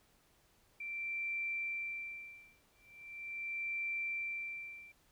sine tone with tremolo, 2349 Hz, D7, in tune, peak -35 dBFS, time 0.8-4.92 s, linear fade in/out 5 ms, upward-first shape sine, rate 0.4 Hz, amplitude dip 100%, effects pink hiss -70 dBFS RMS until 5.11 s

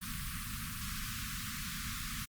pink band-stop noise, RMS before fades -40 dBFS, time 0.01-2.26 s, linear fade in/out 20 ms, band 250 to 1100 Hz, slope 96 dB/octave, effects Opus 32 kbps

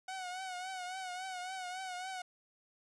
sawtooth tone with vibrato, 740 Hz, F#5, in tune, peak -36 dBFS, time 0.08-2.22 s, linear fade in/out 5 ms, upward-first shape triangle, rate 3.6 Hz, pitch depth 68 cents each way, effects resampled to 22050 Hz + 11-bit

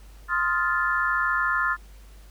sine chord, F dominant seventh, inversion second, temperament just, 1047.7 / 1257.2 / 1396.9 / 1746.1 Hz, C6 / Eb6 / F6 / A6, +2 / +18 / 0 / -14 cents, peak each -28 / -29 / -25 / -26 dBFS, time 0.28-1.77 s, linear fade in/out 50 ms, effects added 50 Hz sine -44 dBFS peak until 2.3 s + pink hiss -56 dBFS RMS until 2.3 s

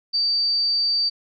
sine tone, 4630 Hz, D8, 25 cents flat, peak -18 dBFS, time 0.13-1.1 s, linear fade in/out 20 ms, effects none

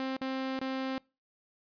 sawtooth tone with dropouts, 264 Hz, C4, 16 cents sharp, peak -28 dBFS, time 0-0.98 s, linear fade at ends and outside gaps 1 ms, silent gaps 0.166-0.214 / 0.591-0.613 s, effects noise-tail reverb RT60 0.3 s tail -25 dB re dry + resampled to 11025 Hz

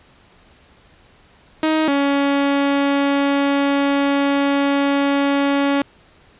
sawtooth tone pair in turn, 314.1 / 280.6 Hz, D#4 / C#4, +16 / +21 cents, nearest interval major second, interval 195 cents, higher first, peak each -11 dBFS, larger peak neither, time 1.63-1.88 / 1.88-5.82 s, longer second, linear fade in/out 2 ms, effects pink hiss -51 dBFS RMS until 6.39 s + resampled to 8000 Hz

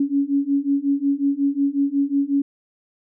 sine beating tone pair, 277.2 / 282.7 Hz, C#4 / C#4, 0 / +34 cents, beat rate 5.5 Hz, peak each -21 / -20 dBFS, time 0-2.42 s, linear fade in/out 5 ms, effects none

